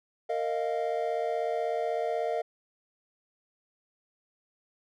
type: chord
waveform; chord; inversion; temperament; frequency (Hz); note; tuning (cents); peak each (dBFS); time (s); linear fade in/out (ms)
triangle; Bb suspended fourth; none; equal with one note detuned; 461.1 / 622.3 / 698.5; Bb4 / Eb5 / F5; -19 / 0 / 0; -30; 0.29-2.42; 10
effects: none